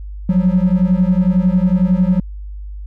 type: beating tone pair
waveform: triangle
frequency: 177.8 / 188.8 Hz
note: F3 / F#3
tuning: +31 / +35 cents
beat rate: 11 Hz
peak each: -11 dBFS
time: 0.29-2.2 s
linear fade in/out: 5 ms
effects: tanh soft clip ceiling -4 dBFS + added 50 Hz sine -26 dBFS peak until 2.86 s